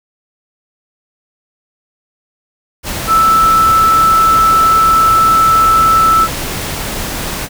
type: tone in noise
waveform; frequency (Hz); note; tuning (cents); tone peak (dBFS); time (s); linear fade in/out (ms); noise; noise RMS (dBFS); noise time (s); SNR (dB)
sine; 1318.5; E6; 0; -6; 3.07-6.28; 50; pink; -20; 2.83-7.49; +11
effects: none